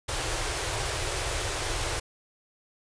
pink band-stop noise, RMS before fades -30 dBFS, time 0.08-2 s, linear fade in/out 10 ms, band 130 to 320 Hz, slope 48 dB/octave, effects resampled to 22050 Hz

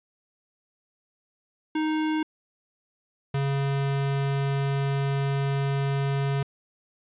square tone pair in turn, 311.1 / 138.58 Hz, D#4 / C#3, 0 / 0 cents, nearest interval octave + major second, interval 1400 cents, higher first, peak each -24 dBFS, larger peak neither, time 1.75-2.23 / 3.34-6.43 s, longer second, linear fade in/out 5 ms, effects resampled to 8000 Hz + 10-bit

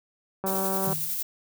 click train, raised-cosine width 1 ms, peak -17 dBFS, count 95, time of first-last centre 0.44-0.93 s, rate 192 Hz
violet noise with tremolo, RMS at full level -29 dBFS, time 0.46-1.23 s, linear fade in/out 10 ms, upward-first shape square, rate 11 Hz, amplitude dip 25%
sine tone with exponential decay, 155.56 Hz, D#3, in tune, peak -26 dBFS, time 0.87-1.22 s, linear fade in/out 5 ms, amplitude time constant 74 ms
effects high-pass 80 Hz 12 dB/octave

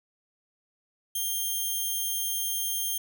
5% pulse tone, 3190 Hz, G7, 30 cents sharp, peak -19 dBFS, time 1.15-2.98 s, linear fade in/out 5 ms, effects none

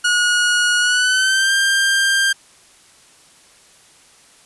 sawtooth tone with pitch glide, 1449 to 1589.3 Hz, F#6 to G6, -37 to +23 cents, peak -10 dBFS, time 0.04-2.33 s, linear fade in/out 10 ms, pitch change +160 cents, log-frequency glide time 0.8-1.53 s, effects white hiss -49 dBFS RMS until 4.45 s + resampled to 24000 Hz

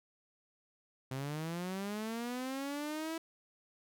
sawtooth linear sweep, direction up, 128.5 to 329.6 Hz, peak -33 dBFS, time 1.11-3.18 s, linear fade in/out 5 ms, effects none

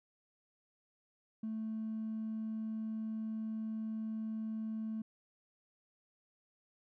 sine tone with hard clipping, 220 Hz, A3, in tune, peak -37 dBFS, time 1.43-5.02 s, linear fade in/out 5 ms, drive 1 dB, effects none

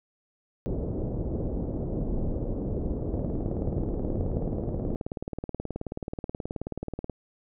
pink low-pass noise, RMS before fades -30 dBFS, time 0.66-4.95 s, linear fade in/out 0 ms, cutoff 520 Hz, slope 24 dB/octave
click train, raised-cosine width 2 ms, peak -19 dBFS, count 75, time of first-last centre 3.14-7.097 s, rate 18.7 Hz
effects none

